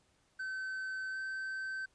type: tone with pitch glide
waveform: triangle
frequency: 1533 to 1545.4 Hz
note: G6 to G6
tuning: -39 to -25 cents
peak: -35 dBFS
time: 0.39-1.86 s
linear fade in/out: 10 ms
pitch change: +14 cents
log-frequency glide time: 1.11-1.17 s
effects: pink hiss -72 dBFS RMS until 1.94 s + resampled to 22050 Hz